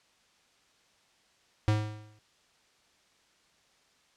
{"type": "tone with exponential decay", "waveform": "square", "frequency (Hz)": 106.6, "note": "G#2", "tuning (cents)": 46, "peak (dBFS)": -21, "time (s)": [1.68, 2.19], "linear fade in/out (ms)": 0, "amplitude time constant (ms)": 110, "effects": ["white hiss -66 dBFS RMS until 4.16 s", "low-pass 6000 Hz 12 dB/octave"]}